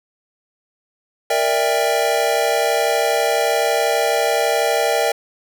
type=chord; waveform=square; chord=E half-diminished seventh; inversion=second; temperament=equal with one note detuned; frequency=466.2 / 587.3 / 659.3 / 799.1 Hz; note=Bb4 / D5 / E5 / G5; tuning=0 / 0 / 0 / +33 cents; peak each=-22 dBFS; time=1.3-5.12 s; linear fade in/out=5 ms; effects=none